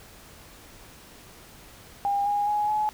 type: tone with pitch steps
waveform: sine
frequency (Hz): 805 / 819.5 / 834.4 / 849.4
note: G5 / G#5 / G#5 / G#5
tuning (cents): +46 / -23 / +8 / +39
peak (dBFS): -22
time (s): 2.05-2.89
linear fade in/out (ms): 0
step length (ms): 210
effects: pink hiss -49 dBFS RMS until 2.93 s